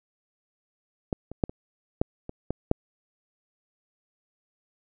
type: clicks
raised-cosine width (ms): 2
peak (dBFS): -13 / -24 / -9 / -25 / -8 / -22 / -14 / -6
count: 8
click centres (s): 1.128 / 1.316 / 1.438 / 1.495 / 2.015 / 2.294 / 2.506 / 2.714
effects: none